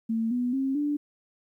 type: tone with pitch steps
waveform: sine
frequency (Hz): 225.6 / 246 / 268.3 / 292.6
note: A3 / B3 / C4 / D4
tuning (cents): +44 / -7 / +44 / -6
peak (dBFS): -24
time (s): 0.09-0.97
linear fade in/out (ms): 10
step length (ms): 220
effects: 11-bit